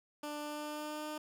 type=tone with pitch glide; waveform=15% pulse; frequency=296.3 to 304.1 Hz; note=D4 to D#4; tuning=+15 to -40 cents; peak=-33 dBFS; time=0.23-1.18 s; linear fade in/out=5 ms; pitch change=+45 cents; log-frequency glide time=0.4-1.07 s; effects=none